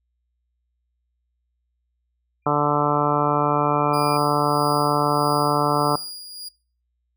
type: tone with exponential growth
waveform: sine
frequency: 2388 Hz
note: D7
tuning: 28 cents sharp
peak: -33 dBFS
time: 2.42-4.17 s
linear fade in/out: 5 ms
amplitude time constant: 380 ms
type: harmonic tone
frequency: 146.83 Hz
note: D3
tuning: in tune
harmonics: 1 / 2 / 3 / 4 / 5 / 6 / 7 / 8 / 9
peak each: -26 / -26 / -26 / -26 / -26 / -26 / -26 / -26 / -26 dBFS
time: 2.46-5.96 s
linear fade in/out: 5 ms
type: tone with tremolo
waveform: sawtooth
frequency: 4856 Hz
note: D#8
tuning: 43 cents flat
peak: -27 dBFS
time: 3.93-6.49 s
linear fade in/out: 10 ms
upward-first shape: sine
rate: 1.6 Hz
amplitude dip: 55%
effects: noise-tail reverb RT60 0.4 s tail -24 dB re dry + added 60 Hz sine -70 dBFS peak until 7.16 s